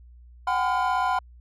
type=tone cluster; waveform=triangle; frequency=740 / 796 / 1014 / 1412 Hz; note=F#5 / G5 / B5 / F6; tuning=0 / +26 / +45 / +19 cents; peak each=-24 / -28 / -23 / -29 dBFS; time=0.47-1.19 s; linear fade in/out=5 ms; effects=added 60 Hz sine -46 dBFS peak until 1.4 s